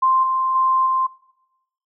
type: tone with level steps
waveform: sine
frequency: 1046.5 Hz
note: C6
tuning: in tune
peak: -13 / -17 / -14 / -16 dBFS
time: 0.02-1.07 s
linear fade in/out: 10 ms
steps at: 0.23 / 0.55 / 0.86 s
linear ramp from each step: 5 ms
effects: noise-tail reverb RT60 0.9 s tail -21 dB re dry